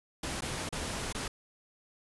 pink noise with dropouts, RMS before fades -36 dBFS, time 0.23-1.28 s, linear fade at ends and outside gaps 5 ms, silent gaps 0.408-0.42 / 0.691-0.725 / 1.127-1.147 s, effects resampled to 24000 Hz

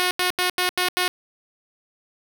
5% pulse tone bursts, 362.3 Hz, F#4, 36 cents flat, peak -8 dBFS, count 6, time 0-1.08 s, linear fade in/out 0 ms, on 110 ms, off 84 ms, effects none

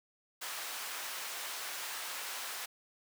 pink high-pass noise, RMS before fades -41 dBFS, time 0.41-2.66 s, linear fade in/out 10 ms, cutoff 1000 Hz, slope 12 dB/octave, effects none

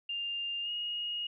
sine tone with pitch glide, 2801 to 2871 Hz, F7 to F7, +4 to +47 cents, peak -33 dBFS, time 0.09-1.27 s, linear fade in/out 5 ms, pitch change +43 cents, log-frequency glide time 0.62-0.7 s, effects none

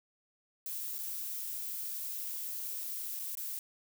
violet noise with dropouts, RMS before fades -39 dBFS, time 0.66-3.59 s, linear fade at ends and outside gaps 1 ms, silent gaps 0.983-0.988 / 3.192-3.196 / 3.352-3.372 s, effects none

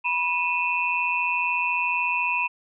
sine tone cluster, 976 / 2484 / 2658 Hz, B5 / D#7 / E7, -21 / -3 / +14 cents, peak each -26 dBFS, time 0.04-2.48 s, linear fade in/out 20 ms, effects none

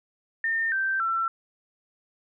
sine tone with pitch steps, 1815 / 1561.9 / 1344.1 Hz, A#6 / G6 / E6, -47 / -7 / +33 cents, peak -23 dBFS, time 0.44-1.28 s, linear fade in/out 2 ms, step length 280 ms, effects none

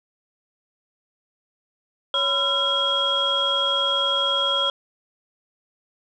sine tone cluster, 558 / 1008 / 1360 / 3288 Hz, C#5 / B5 / F6 / G#7, +11 / +35 / -46 / -18 cents, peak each -27 / -29 / -26 / -20 dBFS, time 2.14-4.7 s, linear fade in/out 2 ms, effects tanh soft clip ceiling -11 dBFS

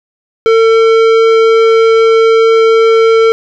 sine tone with tanh clipping, 450.4 Hz, A4, 40 cents sharp, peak -6 dBFS, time 0.46-3.32 s, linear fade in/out 0 ms, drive 15 dB, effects none

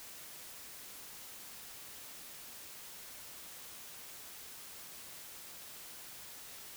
silence, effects white hiss -50 dBFS RMS until 6.76 s

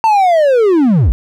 triangle linear sweep, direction down, 909 to 43.46 Hz, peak -5 dBFS, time 0.04-1.12 s, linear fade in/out 0 ms, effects none

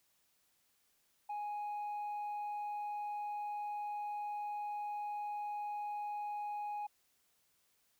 sine tone, 830.6 Hz, G#5, in tune, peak -35 dBFS, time 1.29-6.87 s, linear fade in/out 10 ms, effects tanh soft clip ceiling -37 dBFS + white hiss -75 dBFS RMS until 7.99 s

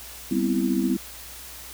sine chord, C major seventh, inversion second, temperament equal, 196 / 246.9 / 261.6 / 329.6 Hz, G3 / B3 / C4 / E4, 0 / 0 / 0 / 0 cents, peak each -26 dBFS, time 0.31-0.97 s, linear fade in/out 5 ms, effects added 60 Hz sine -48 dBFS peak until 1.73 s + white hiss -41 dBFS RMS until 1.73 s

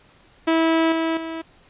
sawtooth tone with level steps, 325.7 Hz, E4, 21 cents flat, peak -12 / -16 / -24 dBFS, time 0.47-1.42 s, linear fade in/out 10 ms, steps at 0.92 / 1.17 s, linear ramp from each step 2 ms, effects pink hiss -54 dBFS RMS until 1.69 s + resampled to 8000 Hz

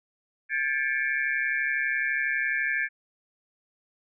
sine tone cluster, 1607 / 1739 / 2184 / 2338 Hz, G6 / A6 / C#7 / D7, +43 / -21 / -26 / -8 cents, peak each -30 / -27 / -33 / -33 dBFS, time 0.49-2.89 s, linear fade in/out 50 ms, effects none

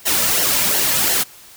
white noise with flanger, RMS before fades -17 dBFS, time 0.05-1.24 s, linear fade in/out 20 ms, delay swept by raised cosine 0.81 to 2.71 ms, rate 2.8 Hz, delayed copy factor -0.6, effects white hiss -43 dBFS RMS until 1.56 s

